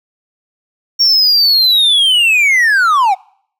triangle linear sweep, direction down, 5560 to 720 Hz, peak -6 dBFS, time 0.99-3.15 s, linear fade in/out 20 ms, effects noise-tail reverb RT60 0.6 s tail -25 dB re dry

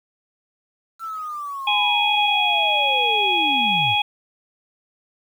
sine linear sweep, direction down, 1351 to 91.7 Hz, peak -27 dBFS, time 0.99-3.96 s, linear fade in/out 50 ms
harmonic tone, 830.6 Hz, G#5, in tune, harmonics 1 / 3 / 4, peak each -21 / -21 / -21 dBFS, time 1.67-4.02 s, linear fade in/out 5 ms
effects 8-bit

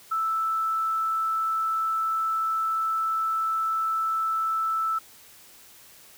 sine tone, 1318.5 Hz, E6, in tune, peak -23 dBFS, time 0.11-4.99 s, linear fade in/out 10 ms, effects white hiss -51 dBFS RMS until 6.17 s

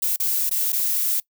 violet noise with dropouts, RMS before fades -22 dBFS, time 0.02-1.2 s, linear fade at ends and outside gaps 5 ms, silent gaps 0.162-0.199 / 0.495-0.511 / 0.722-0.728 s, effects noise-tail reverb RT60 0.1 s tail -23 dB re dry

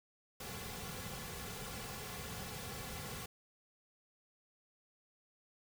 pink noise with comb filter, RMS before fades -45 dBFS, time 0.4-3.26 s, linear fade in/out 5 ms, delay 3.2 ms, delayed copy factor -0.7, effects none

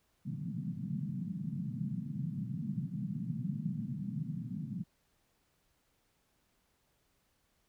pink band-pass noise, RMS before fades -38 dBFS, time 0.25-4.84 s, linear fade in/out 20 ms, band 130 to 220 Hz, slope 48 dB/octave, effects pink hiss -75 dBFS RMS until 7.68 s

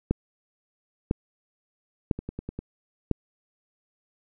two click trains, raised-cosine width 3 ms, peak -20 / -9 dBFS, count 5 / 4, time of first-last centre 2.19-2.59 / 0.11-3.113 s, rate 10 / 0.999 Hz, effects none

